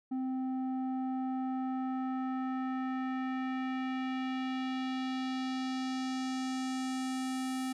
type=tone with low-pass filter sweep; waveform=square; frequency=259.9 Hz; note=C4; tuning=11 cents flat; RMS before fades=-35 dBFS; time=0.11-7.73 s; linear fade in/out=10 ms; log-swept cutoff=540 to 11000 Hz; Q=1.4; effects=none